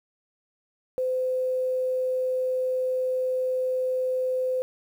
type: tone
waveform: sine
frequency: 512 Hz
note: C5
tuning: 38 cents flat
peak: -23 dBFS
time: 0.98-4.62 s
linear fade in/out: 0 ms
effects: 9-bit